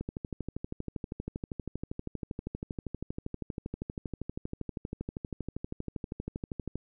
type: click train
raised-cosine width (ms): 3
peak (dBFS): -22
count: 86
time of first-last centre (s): 0.01-6.756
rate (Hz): 12.6
effects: none